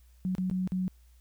sine tone with dropouts, 185 Hz, F#3, in tune, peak -27 dBFS, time 0.25-0.88 s, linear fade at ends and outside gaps 0 ms, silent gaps 0.351-0.382 / 0.499-0.512 / 0.675-0.72 s, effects added 60 Hz sine -55 dBFS peak until 1.2 s + white hiss -69 dBFS RMS until 1.2 s

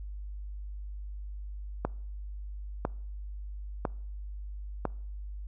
click train, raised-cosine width 1 ms, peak -14 dBFS, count 4, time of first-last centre 1.85-4.853 s, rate 0.999 Hz, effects noise-tail reverb RT60 0.6 s tail -25 dB re dry + added 50 Hz sine -37 dBFS peak until 5.47 s

